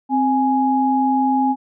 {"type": "tone pair together", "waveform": "sine", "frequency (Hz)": [262.2, 832.4], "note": ["C4", "G#5"], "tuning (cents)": [4, 4], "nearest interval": "octave + minor sixth", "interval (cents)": 2000, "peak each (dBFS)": -17, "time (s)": [0.09, 1.56], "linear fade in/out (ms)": 50, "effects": []}